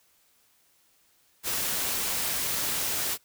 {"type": "noise", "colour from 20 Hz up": "white", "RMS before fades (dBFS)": -29, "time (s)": [1.43, 3.18], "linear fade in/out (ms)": 50, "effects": ["white hiss -65 dBFS RMS until 3.24 s"]}